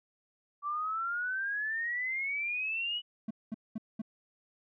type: exponential sweep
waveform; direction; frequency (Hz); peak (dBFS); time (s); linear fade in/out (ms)
sine; up; 1152 to 2960; -31; 0.62-3.02; 50
type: tone bursts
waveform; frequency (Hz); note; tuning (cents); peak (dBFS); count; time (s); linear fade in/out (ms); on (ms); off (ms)
triangle; 220; A3; 0; -31; 4; 3.28-4.018; 5; 27; 210
effects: none